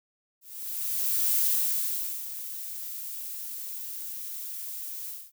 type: noise with ADSR envelope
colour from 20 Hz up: violet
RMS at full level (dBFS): -24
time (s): 0.41-5.32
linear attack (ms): 970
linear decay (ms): 850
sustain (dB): -13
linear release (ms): 230
effects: none